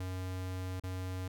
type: tone with dropouts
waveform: square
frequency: 92.5 Hz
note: F#2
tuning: in tune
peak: -37 dBFS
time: 0-1.28 s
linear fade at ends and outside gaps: 5 ms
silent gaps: 0.799-0.836 s
effects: none